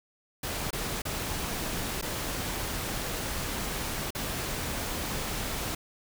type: noise with dropouts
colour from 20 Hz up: pink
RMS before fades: -33 dBFS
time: 0.43-5.75 s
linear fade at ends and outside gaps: 5 ms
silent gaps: 0.707-0.729 / 1.02-1.052 / 2.014-2.024 / 4.106-4.149 s
effects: none